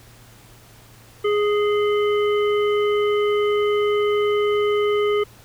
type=harmonic tone with a mistuned harmonic; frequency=415.3 Hz; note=G#4; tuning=in tune; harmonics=1 / 3 / 5 / 7; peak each=-17 / -27 / -31 / -34 dBFS; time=1.24-5.24 s; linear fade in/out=10 ms; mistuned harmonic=7; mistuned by=+75 cents; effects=added 115 Hz sine -49 dBFS peak until 5.44 s + pink hiss -49 dBFS RMS until 5.44 s